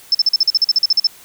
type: tone bursts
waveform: sine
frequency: 5274 Hz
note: E8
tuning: in tune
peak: -9 dBFS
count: 14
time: 0.12-1.07 s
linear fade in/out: 2 ms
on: 27 ms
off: 44 ms
effects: white hiss -43 dBFS RMS until 1.24 s